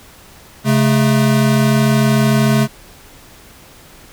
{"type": "tone pair together", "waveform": "square", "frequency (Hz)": [136.5, 216.4], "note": ["C#3", "A3"], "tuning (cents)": [-26, -29], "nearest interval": "minor sixth", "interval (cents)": 797, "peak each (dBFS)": -14, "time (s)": [0.64, 2.68], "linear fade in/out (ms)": 50, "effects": ["pink hiss -42 dBFS RMS until 4.12 s"]}